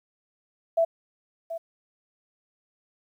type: tone with echo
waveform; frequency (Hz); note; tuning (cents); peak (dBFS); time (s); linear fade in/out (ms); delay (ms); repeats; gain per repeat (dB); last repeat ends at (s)
sine; 663; E5; +10; -18; 0.77-0.85; 10; 730; 1; -12; 1.58
effects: 10-bit